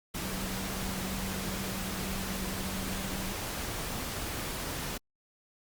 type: tone in noise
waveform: sine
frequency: 191 Hz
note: G3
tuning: 45 cents flat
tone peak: -38 dBFS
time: 0.21-3.33 s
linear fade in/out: 10 ms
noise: pink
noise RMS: -36 dBFS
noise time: 0.14-4.98 s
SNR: -5 dB
effects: Opus 48 kbps